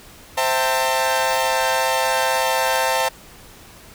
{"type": "chord", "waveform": "sawtooth", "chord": "A minor seventh", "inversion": "first", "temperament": "equal with one note detuned", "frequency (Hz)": [523.3, 659.3, 784, 899.5], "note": ["C5", "E5", "G5", "A5"], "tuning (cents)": [0, 0, 0, 38], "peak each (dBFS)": [-19, -21, -22, -17], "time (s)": [0.37, 3.09], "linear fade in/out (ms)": 10, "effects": ["pink hiss -44 dBFS RMS until 3.94 s"]}